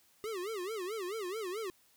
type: tone with vibrato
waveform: square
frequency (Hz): 400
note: G4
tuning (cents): +35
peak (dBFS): -37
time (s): 0.24-1.7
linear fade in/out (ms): 0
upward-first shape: sine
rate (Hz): 4.6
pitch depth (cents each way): 220
effects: white hiss -67 dBFS RMS until 1.96 s